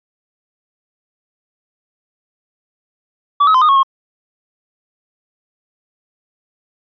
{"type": "tone with pitch steps", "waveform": "triangle", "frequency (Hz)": [1149, 1278, 1029, 1229, 1097, 1079], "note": ["D6", "D#6", "C6", "D#6", "C#6", "C#6"], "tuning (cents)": [-38, 46, -29, -22, -18, -47], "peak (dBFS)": -6, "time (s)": [3.4, 3.832], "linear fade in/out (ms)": 10, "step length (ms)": 72, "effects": ["resampled to 11025 Hz"]}